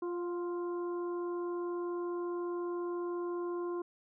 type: harmonic tone with a mistuned harmonic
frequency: 349.2 Hz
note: F4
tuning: in tune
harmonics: 1 / 2 / 3 / 4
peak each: -34 / -51 / -44 / -56 dBFS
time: 0.02-3.82 s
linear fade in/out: 5 ms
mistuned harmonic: 2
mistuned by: +24 cents
effects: none